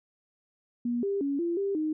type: tone with pitch steps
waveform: sine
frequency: 240 / 398 / 280.4 / 341.5 / 396.3 / 310 Hz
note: B3 / G4 / C#4 / F4 / G4 / D#4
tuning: -49 / +26 / +20 / -39 / +19 / -6 cents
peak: -26 dBFS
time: 0.85-1.93 s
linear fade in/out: 5 ms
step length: 180 ms
effects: none

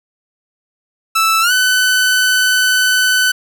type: tone with pitch glide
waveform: sawtooth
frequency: 1318.5 to 1505.8 Hz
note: E6 to F#6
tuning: 0 to +30 cents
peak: -7 dBFS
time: 1.15-3.32 s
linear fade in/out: 10 ms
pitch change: +230 cents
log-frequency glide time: 1.41-1.52 s
effects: none

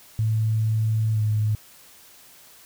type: tone with pitch glide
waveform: sine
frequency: 110 to 107.18 Hz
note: A2 to A2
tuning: 0 to -45 cents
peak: -19 dBFS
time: 0.19-1.55 s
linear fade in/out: 0 ms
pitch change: -45 cents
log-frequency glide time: 1.12-1.21 s
effects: white hiss -50 dBFS RMS until 2.65 s

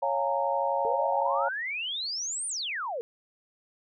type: chord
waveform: sine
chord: Bb minor seventh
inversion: first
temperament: equal with one note detuned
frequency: 554.4 / 698.5 / 830.6 / 922.2 Hz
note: Db5 / F5 / Ab5 / Bb5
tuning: 0 / 0 / 0 / -19 cents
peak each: -29 / -32 / -32 / -29 dBFS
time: 0.02-1.49 s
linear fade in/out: 10 ms
type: exponential two-way sweep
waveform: sine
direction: up then down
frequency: 440 to 9397 to 440 Hz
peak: -30 dBFS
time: 0.85-3.01 s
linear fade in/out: 0 ms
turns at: 2.47 s
effects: none

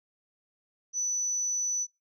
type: tone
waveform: sine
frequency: 5970 Hz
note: F#8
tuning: 15 cents sharp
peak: -26 dBFS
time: 0.93-1.87 s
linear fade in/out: 50 ms
effects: noise-tail reverb RT60 0.2 s tail -21 dB re dry + tanh soft clip ceiling -22 dBFS

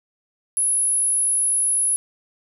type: tone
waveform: sine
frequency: 10548 Hz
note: E9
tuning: in tune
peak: -17 dBFS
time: 0.57-1.96 s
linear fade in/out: 0 ms
effects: none

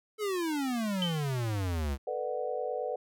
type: exponential sweep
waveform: square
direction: down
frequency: 438.8 to 65.9 Hz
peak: -30 dBFS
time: 0.18-1.98 s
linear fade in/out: 50 ms
type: tone with exponential decay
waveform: sine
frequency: 3081 Hz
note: G7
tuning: 31 cents flat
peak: -27 dBFS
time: 1.02-1.31 s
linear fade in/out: 1 ms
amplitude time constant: 62 ms
type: chord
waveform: sine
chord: B minor seventh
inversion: third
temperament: just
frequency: 444.5 / 493.9 / 592.7 / 740.8 Hz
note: A4 / B4 / D5 / F#5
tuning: +18 / 0 / +16 / +2 cents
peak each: -38 / -34 / -37 / -38 dBFS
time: 2.07-2.96 s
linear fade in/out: 5 ms
effects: none

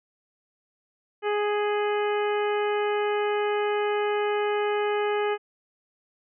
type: harmonic tone with a mistuned harmonic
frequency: 415.6 Hz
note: G#4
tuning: 1 cent sharp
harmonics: 1 / 2 / 3 / 4 / 5 / 6 / 7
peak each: -24 / -30 / -34 / -36 / -38 / -40 / -41 dBFS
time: 1.22-5.38 s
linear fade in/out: 50 ms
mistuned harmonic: 7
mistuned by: +41 cents
effects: none

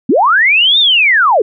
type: linear two-way sweep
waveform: sine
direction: up then down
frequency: 196 to 3729 to 369.4 Hz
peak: -6 dBFS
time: 0.09-1.42 s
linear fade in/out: 5 ms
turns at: 0.79 s
effects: none

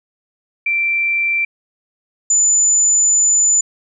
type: tone pair in turn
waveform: sine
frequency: 2349 / 7011 Hz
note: D7 / A8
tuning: 0 / -7 cents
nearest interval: octave + perfect fifth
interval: 1893 cents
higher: second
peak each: -14 / -10 dBFS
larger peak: second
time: 0.66-1.45 / 2.3-3.61 s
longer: second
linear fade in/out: 5 ms
effects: none

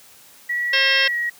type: tone with pitch glide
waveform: sine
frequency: 1932 to 1903.2 Hz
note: B6 to A#6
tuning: -39 to +35 cents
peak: -20 dBFS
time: 0.49-1.3 s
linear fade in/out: 10 ms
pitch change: -26 cents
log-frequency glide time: 1.1-1.15 s
type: harmonic tone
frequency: 536 Hz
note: C5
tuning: 42 cents sharp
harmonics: 1 / 2 / 3 / 4 / 5 / 6 / 7 / 8 / 9 / 10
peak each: -29 / -33 / -22 / -27 / -21 / -22 / -28 / -31 / -33 / -24 dBFS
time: 0.73-1.08 s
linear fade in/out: 5 ms
effects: white hiss -48 dBFS RMS until 1.39 s + high-pass 80 Hz 12 dB/octave

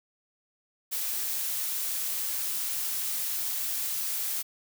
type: noise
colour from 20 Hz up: blue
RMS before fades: -31 dBFS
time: 0.91-4.43 s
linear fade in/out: 20 ms
effects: none

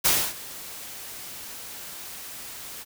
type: noise with ADSR envelope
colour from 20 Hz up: white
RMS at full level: -19 dBFS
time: 0.04-2.85 s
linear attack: 18 ms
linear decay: 270 ms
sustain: -20 dB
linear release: 33 ms
effects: none

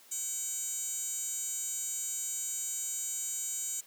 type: tone with high-pass filter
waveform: 15% pulse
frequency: 760 Hz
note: F#5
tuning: 46 cents sharp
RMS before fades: -36 dBFS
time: 0.11-3.81 s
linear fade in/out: 10 ms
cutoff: 7000 Hz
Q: 3.6
effects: white hiss -58 dBFS RMS until 3.86 s + high-pass 200 Hz 12 dB/octave

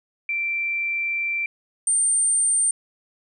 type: tone pair in turn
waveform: sine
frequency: 2349 / 8869 Hz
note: D7 / C#9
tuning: 0 / 0 cents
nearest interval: octave + major seventh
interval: 2300 cents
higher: second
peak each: -22 / -17 dBFS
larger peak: second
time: 0.29-1.46 / 1.87-2.71 s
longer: first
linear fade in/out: 2 ms
effects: none

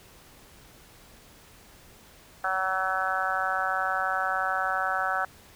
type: harmonic tone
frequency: 188.6 Hz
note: F#3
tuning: 33 cents sharp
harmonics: 3 / 4 / 5 / 6 / 7 / 8 / 9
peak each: -37 / -30 / -38 / -36 / -30 / -30 / -37 dBFS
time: 2.44-5.25 s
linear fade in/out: 2 ms
effects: pink hiss -53 dBFS RMS until 5.55 s

